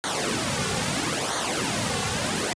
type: noise with flanger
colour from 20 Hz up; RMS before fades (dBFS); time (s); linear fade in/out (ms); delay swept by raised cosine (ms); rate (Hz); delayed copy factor
pink; -26; 0.04-2.53; 0; 0.38 to 3.18; 0.76; -0.7
effects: high-pass 100 Hz 12 dB/octave + resampled to 22050 Hz